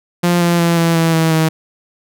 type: tone with pitch steps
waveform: sawtooth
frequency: 174.61 / 172.01 / 169.44 / 166.92 / 164.43 / 161.98 / 159.56 Hz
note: F3 / F3 / E3 / E3 / E3 / E3 / D#3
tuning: 0 / -26 / +48 / +22 / -4 / -30 / +44 cents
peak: -7 dBFS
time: 0.23-1.49 s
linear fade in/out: 10 ms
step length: 180 ms
effects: none